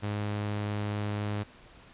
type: tone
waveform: sawtooth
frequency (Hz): 103.83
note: G#2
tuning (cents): 0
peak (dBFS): -26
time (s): 0.02-1.44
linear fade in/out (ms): 20
effects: pink hiss -54 dBFS RMS until 1.93 s + resampled to 8000 Hz